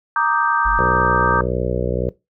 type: chord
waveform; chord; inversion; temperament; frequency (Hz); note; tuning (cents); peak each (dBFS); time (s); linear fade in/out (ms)
sine; Eb major seventh; second; equal; 932.3 / 1174.7 / 1244.5 / 1568; Bb5 / D6 / Eb6 / G6; 0 / 0 / 0 / 0; -20 / -20 / -22 / -20; 0.16-1.41; 2
type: tone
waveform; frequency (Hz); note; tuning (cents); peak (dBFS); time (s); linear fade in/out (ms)
triangle; 47.12; F#1; +32; -18; 0.65-0.8; 10
type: harmonic tone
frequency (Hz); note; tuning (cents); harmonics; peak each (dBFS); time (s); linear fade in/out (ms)
61.74; B1; 0; 1 / 2 / 3 / 4 / 5 / 6 / 7 / 8 / 9 / 10; -25 / -26 / -26 / -34 / -33 / -27 / -27 / -25 / -27 / -37; 0.79-2.09; 0
effects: noise-tail reverb RT60 0.2 s tail -19 dB re dry